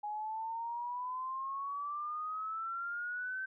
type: exponential sweep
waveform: sine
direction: up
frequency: 830 to 1550 Hz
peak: -36 dBFS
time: 0.03-3.46 s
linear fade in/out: 10 ms
effects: none

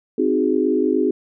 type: chord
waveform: sine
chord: Ab dominant seventh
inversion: first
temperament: equal with one note detuned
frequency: 261.6 / 311.1 / 368.5 / 415.3 Hz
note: C4 / Eb4 / Gb4 / Ab4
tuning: 0 / 0 / -7 / 0 cents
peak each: -21 dBFS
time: 0.18-1.11 s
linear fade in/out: 5 ms
effects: none

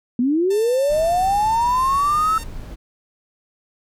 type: linear sweep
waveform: sine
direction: up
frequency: 233.1 to 1318.5 Hz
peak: -15 dBFS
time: 0.19-2.38 s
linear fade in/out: 2 ms
type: tone with pitch glide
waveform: 5% pulse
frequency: 892 to 914.4 Hz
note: A5 to A#5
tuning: +23 to -34 cents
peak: -22 dBFS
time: 0.5-2.44 s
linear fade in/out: 10 ms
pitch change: +43 cents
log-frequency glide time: 1.21-2.24 s
type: noise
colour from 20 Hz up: brown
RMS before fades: -33 dBFS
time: 0.89-2.76 s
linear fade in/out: 20 ms
effects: none

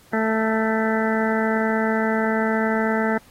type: harmonic tone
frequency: 220.9 Hz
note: A3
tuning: 7 cents sharp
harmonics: 1 / 2 / 3 / 4 / 6 / 7 / 8 / 9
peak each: -22 / -25 / -27 / -28 / -30 / -30 / -31 / -32 dBFS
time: 0.13-3.18 s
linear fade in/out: 5 ms
effects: pink hiss -53 dBFS RMS until 3.3 s + AAC 48 kbps

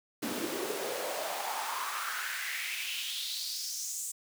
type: noise with high-pass filter sweep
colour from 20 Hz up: pink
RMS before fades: -36 dBFS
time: 0.22-4.12 s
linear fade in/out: 10 ms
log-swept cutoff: 260 to 7900 Hz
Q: 3.9
effects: none

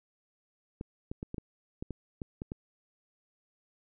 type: clicks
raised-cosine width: 3 ms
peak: -24 dBFS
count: 10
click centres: 0.811 / 1.115 / 1.229 / 1.344 / 1.382 / 1.825 / 1.907 / 2.218 / 2.419 / 2.519 s
effects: none

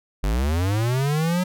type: linear sweep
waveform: square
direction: up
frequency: 45.36 to 185 Hz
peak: -20 dBFS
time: 0.23-1.44 s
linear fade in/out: 10 ms
effects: none

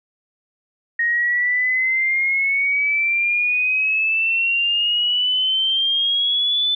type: exponential sweep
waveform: sine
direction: up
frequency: 1864.7 to 3520 Hz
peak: -16 dBFS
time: 0.99-6.75 s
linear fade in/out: 5 ms
effects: none

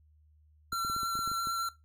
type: tone with vibrato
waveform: square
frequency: 1359 Hz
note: F6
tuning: 48 cents flat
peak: -31 dBFS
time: 0.72-1.69 s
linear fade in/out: 5 ms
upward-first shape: square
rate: 8.9 Hz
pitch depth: 9 cents each way
type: clicks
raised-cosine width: 3 ms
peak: -32 dBFS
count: 10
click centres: 0.729 / 0.849 / 0.899 / 0.964 / 1.032 / 1.154 / 1.191 / 1.276 / 1.316 / 1.472 s
effects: noise-tail reverb RT60 0.2 s tail -17 dB re dry + added 76 Hz sine -60 dBFS peak until 1.84 s

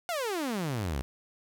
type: exponential sweep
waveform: sawtooth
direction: down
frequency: 732 to 59.5 Hz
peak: -26 dBFS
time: 0.09-1.02 s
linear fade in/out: 0 ms
effects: 10-bit

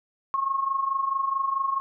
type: tone with amplitude modulation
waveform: sine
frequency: 1085 Hz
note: C#6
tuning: 37 cents flat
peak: -20 dBFS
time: 0.34-1.8 s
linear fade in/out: 0 ms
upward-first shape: sine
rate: 24.6 Hz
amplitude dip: 70%
effects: none

